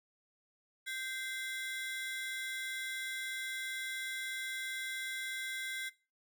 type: ring-modulated tone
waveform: 30% pulse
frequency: 1819 Hz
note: A#6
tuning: 43 cents flat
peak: -32 dBFS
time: 0.86-5.9 s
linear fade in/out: 20 ms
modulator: 254 Hz
effects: noise-tail reverb RT60 0.3 s tail -18 dB re dry